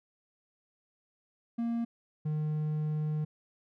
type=tone pair in turn; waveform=triangle; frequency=233.1 / 152.87 Hz; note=A#3 / D#3; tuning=0 / -30 cents; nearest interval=perfect fifth; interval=730 cents; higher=first; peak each=-27 dBFS; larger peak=neither; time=1.58-1.85 / 2.25-3.25 s; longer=second; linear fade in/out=10 ms; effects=none